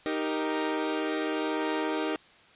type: chord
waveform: sawtooth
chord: Eb major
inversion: none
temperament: equal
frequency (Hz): 311.1 / 392 / 466.2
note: Eb4 / G4 / Bb4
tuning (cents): 0 / 0 / 0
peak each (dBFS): -26 / -30 / -30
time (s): 0.06-2.16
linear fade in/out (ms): 0
effects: white hiss -56 dBFS RMS until 2.55 s + resampled to 8000 Hz